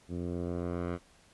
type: tone with low-pass filter sweep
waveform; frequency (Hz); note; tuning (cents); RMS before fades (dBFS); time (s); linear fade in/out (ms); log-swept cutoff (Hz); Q
10% pulse; 87.31; F2; 0; -35; 0.08-0.99; 50; 290 to 1800; 0.86
effects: pink hiss -62 dBFS RMS until 1.33 s + resampled to 24000 Hz